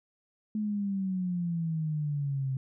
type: exponential sweep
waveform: sine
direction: down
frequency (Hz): 215.7 to 130.81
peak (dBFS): -28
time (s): 0.55-2.57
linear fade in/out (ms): 2
effects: none